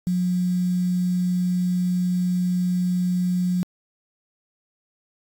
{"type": "tone with quantisation", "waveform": "sine", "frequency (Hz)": 180, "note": "F#3", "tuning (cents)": -47, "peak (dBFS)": -19, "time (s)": [0.07, 3.63], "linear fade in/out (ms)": 0, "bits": 7, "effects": ["AAC 64 kbps"]}